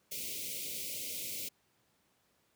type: band-stop noise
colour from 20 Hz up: white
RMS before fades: -40 dBFS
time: 0.11-1.49 s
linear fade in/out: 10 ms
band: 610 to 2100 Hz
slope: 96 dB/octave
effects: pink hiss -73 dBFS RMS until 2.55 s + high-pass 100 Hz 12 dB/octave